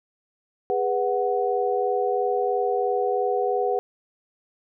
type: tone cluster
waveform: sine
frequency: 408.9 / 491.9 / 741 Hz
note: G#4 / B4 / F#5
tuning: -27 / -7 / +2 cents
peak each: -25 dBFS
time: 0.7-3.79 s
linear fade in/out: 0 ms
effects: none